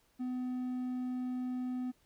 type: tone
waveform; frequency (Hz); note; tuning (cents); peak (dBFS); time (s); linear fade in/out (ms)
triangle; 251.8; B3; +34; -32; 0.19-1.92; 20
effects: pink hiss -71 dBFS RMS until 2.05 s